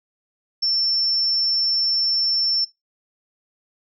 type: tone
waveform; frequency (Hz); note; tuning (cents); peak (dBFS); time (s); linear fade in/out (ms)
sine; 5390; E8; +38; -18; 0.62-2.65; 10
effects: noise-tail reverb RT60 0.2 s tail -20 dB re dry